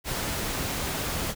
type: noise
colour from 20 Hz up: pink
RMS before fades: -30 dBFS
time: 0.04-1.35 s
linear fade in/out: 50 ms
effects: none